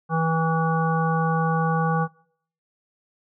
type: harmonic tone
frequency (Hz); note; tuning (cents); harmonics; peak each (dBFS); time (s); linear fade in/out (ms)
162.5; E3; -24; 1 / 3 / 5 / 7 / 9; -22 / -29 / -26 / -27 / -32; 0.09-2.08; 50
effects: noise-tail reverb RT60 0.6 s tail -22 dB re dry